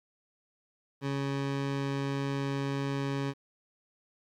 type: tone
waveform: 20% pulse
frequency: 138.59 Hz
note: C#3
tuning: in tune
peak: -25 dBFS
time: 1.01-3.34 s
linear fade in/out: 50 ms
effects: low-pass 5000 Hz 12 dB/octave + 10-bit